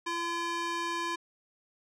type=tone with high-pass filter; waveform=square; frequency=340.5 Hz; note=F4; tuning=44 cents flat; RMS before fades=-33 dBFS; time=0.06-1.16 s; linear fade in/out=10 ms; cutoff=750 Hz; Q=1.2; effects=low-pass 7000 Hz 12 dB/octave